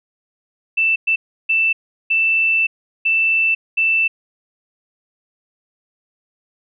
sine tone bursts at uneven times, 2659 Hz, E7, 14 cents sharp, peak -13 dBFS, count 6, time 0.77-0.96 / 1.07-1.16 / 1.49-1.73 / 2.1-2.67 / 3.05-3.55 / 3.77-4.08 s, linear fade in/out 10 ms, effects none

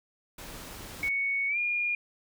pink noise, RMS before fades -43 dBFS, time 0.38-1.09 s, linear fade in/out 5 ms
sine tone with pitch glide, 2222 to 2423 Hz, C#7 to D#7, +4 to -47 cents, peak -26 dBFS, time 1.03-1.95 s, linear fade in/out 2 ms, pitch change +149 cents, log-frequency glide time 1.48-1.58 s
effects none

